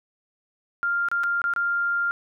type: tone with dropouts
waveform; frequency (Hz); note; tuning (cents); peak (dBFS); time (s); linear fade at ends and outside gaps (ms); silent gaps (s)
sine; 1396.9; F6; 0; -21; 0.83-2.11; 0; 1.086-1.115 / 1.235-1.239 / 1.417-1.441 / 1.537-1.562
effects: none